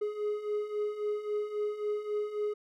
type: beating tone pair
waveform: triangle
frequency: 416.3 / 420 Hz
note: G#4 / G#4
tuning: +4 / +19 cents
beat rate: 3.7 Hz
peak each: -35 / -30 dBFS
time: 0.01-2.54 s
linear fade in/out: 10 ms
effects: none